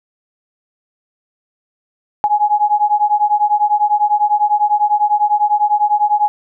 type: beating tone pair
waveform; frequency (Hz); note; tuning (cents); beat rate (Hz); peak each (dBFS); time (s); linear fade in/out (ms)
sine; 830.6 / 840.6; G#5 / G#5; 0 / +21; 10; -14; 2.24-6.28; 0
effects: none